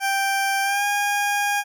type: tone with pitch glide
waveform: 20% pulse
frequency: 785 to 815 Hz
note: G5 to G#5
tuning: +2 to -33 cents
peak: -15 dBFS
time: 0-1.64 s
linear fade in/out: 50 ms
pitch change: +65 cents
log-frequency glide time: 0.62-0.85 s
effects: none